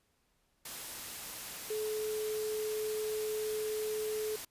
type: tone in noise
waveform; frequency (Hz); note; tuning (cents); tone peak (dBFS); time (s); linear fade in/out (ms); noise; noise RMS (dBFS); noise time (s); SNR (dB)
sine; 430; A4; -40; -33; 1.7-4.36; 5; white; -43; 0.65-4.45; +7
effects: pink hiss -75 dBFS RMS until 4.5 s + resampled to 32000 Hz